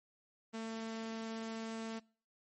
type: tone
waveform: sawtooth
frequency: 224.3 Hz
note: A3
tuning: 34 cents sharp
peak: -36 dBFS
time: 0.53-2 s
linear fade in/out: 20 ms
effects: noise-tail reverb RT60 0.5 s tail -26 dB re dry + MP3 32 kbps